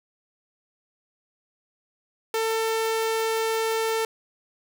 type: tone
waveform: sawtooth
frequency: 447.1 Hz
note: A4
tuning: 28 cents sharp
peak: -19 dBFS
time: 2.34-4.05 s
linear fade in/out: 2 ms
effects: none